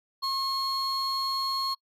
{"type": "tone pair together", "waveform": "triangle", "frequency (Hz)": [1078, 4312], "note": ["C#6", "C#8"], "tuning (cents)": [-49, -49], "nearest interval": "2 octaves", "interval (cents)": 2400, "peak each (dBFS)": [-27, -27], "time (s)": [0.22, 1.75], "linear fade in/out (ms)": 20, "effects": ["noise-tail reverb RT60 0.1 s tail -25 dB re dry", "tanh soft clip ceiling -21 dBFS"]}